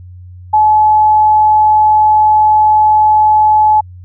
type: tone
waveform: sine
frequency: 856 Hz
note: A5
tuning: 48 cents flat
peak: -5 dBFS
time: 0.53-3.81 s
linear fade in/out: 10 ms
effects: added 90 Hz sine -30 dBFS peak until 4.04 s